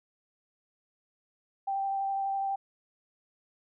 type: tone with vibrato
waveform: sine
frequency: 784 Hz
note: G5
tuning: in tune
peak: -28 dBFS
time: 1.67-2.56 s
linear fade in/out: 10 ms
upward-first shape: sine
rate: 12 Hz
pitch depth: 11 cents each way
effects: none